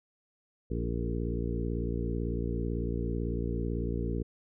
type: harmonic tone with a mistuned harmonic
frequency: 58 Hz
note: A#1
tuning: 8 cents flat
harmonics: 1 / 2 / 3 / 4 / 5 / 6 / 7 / 8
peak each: -33 / -36 / -38 / -39 / -40 / -41 / -41 / -42 dBFS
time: 0.7-4.23 s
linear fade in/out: 10 ms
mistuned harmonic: 7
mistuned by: +17 cents
effects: none